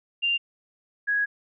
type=tone pair in turn; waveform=sine; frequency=2788 / 1660.8 Hz; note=F7 / G#6; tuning=-4 / 0 cents; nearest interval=major sixth; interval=896 cents; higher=first; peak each=-21 dBFS; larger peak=neither; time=0.22-0.38 / 1.07-1.26 s; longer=second; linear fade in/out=20 ms; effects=none